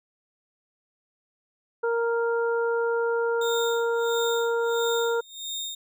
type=harmonic tone; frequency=465.6 Hz; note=A#4; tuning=2 cents flat; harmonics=1 / 2 / 3; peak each=-23 / -32 / -31 dBFS; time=1.83-5.21 s; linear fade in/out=10 ms
type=tone with tremolo; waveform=30% pulse; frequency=3674 Hz; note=A#7; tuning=26 cents flat; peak=-27 dBFS; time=3.41-5.75 s; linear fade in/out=5 ms; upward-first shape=sine; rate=1.5 Hz; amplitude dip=90%
effects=none